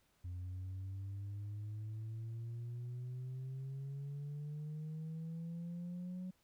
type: exponential sweep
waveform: sine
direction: up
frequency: 88.7 to 185 Hz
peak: -39 dBFS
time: 0.24-6.31 s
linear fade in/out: 10 ms
effects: tanh soft clip ceiling -40 dBFS + pink hiss -75 dBFS RMS until 6.43 s